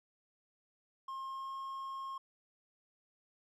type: tone with pitch glide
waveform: triangle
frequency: 1068 to 1076 Hz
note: C6 to C6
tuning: +35 to +48 cents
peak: -38 dBFS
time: 1.08-2.18 s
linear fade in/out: 5 ms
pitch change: +13 cents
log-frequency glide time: 1.27-1.56 s
effects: none